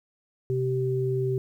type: tone pair together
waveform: sine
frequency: 128.9 / 386.3 Hz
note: C3 / G4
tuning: -26 / -25 cents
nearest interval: octave + perfect fifth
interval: 1901 cents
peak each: -26 dBFS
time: 0.5-1.38 s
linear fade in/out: 0 ms
effects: 10-bit